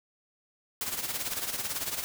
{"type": "noise with tremolo", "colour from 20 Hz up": "white", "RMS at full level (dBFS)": -31, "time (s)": [0.81, 2.04], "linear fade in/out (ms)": 0, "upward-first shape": "sine", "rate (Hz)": 18, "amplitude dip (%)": 65, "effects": []}